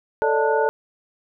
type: tone cluster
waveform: sine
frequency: 441.3 / 575 / 613 / 888 / 1461 Hz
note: A4 / D5 / D#5 / A5 / F#6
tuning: +5 / -37 / -26 / +16 / -22 cents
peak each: -20 / -24 / -28 / -22 / -27 dBFS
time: 0.22-0.69 s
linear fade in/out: 0 ms
effects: none